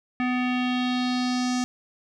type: tone with low-pass filter sweep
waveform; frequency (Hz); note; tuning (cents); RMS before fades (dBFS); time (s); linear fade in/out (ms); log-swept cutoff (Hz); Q
square; 250; B3; +21; -25; 0.2-1.64; 0; 2200 to 6400; 2.9
effects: none